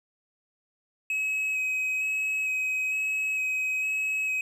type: tone with vibrato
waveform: triangle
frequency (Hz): 2548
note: D#7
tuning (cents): +41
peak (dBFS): -24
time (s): 1.1-4.41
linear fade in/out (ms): 2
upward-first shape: square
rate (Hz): 1.1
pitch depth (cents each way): 10
effects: none